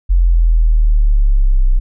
sine linear sweep, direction down, 44.27 to 30.87 Hz, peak -7 dBFS, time 0.09-1.8 s, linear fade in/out 20 ms, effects none

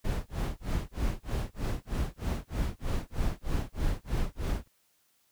brown noise with tremolo, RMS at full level -28 dBFS, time 0.04-4.68 s, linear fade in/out 10 ms, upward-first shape sine, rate 3.2 Hz, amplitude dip 100%, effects white hiss -70 dBFS RMS until 5.31 s

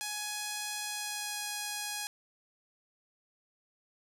5% pulse tone with pitch glide, 837 to 831.2 Hz, G#5 to G#5, +13 to +1 cents, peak -23 dBFS, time 0.01-2.07 s, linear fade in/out 0 ms, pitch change -12 cents, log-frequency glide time 0.82-1.4 s, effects none

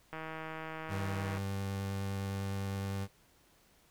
click train, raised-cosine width 0.5 ms, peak -27 dBFS, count 199, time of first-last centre 0.13-1.375 s, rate 159 Hz
30% pulse tone with vibrato, 98 Hz, G2, in tune, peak -32 dBFS, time 0.88-3.08 s, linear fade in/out 50 ms, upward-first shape sine, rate 9.8 Hz, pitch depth 9 cents each way
effects pink hiss -66 dBFS RMS until 3.9 s

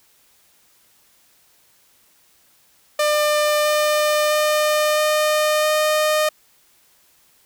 sawtooth tone with pitch steps, 599 / 602.5 / 606 / 609.5 / 613 Hz, D5 / D5 / D#5 / D#5 / D#5, +34 / +44 / -46 / -36 / -26 cents, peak -12 dBFS, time 2.99-6.29 s, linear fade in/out 5 ms, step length 660 ms, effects white hiss -57 dBFS RMS until 7.45 s

